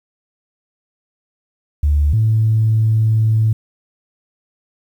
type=tone pair in turn; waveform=sine; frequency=73.42 / 110.26 Hz; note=D2 / A2; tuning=0 / +4 cents; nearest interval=perfect fifth; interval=704 cents; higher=second; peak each=-10 / -10 dBFS; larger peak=neither; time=1.83-2.13 / 2.13-3.53 s; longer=second; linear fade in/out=5 ms; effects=tanh soft clip ceiling -6 dBFS + 8-bit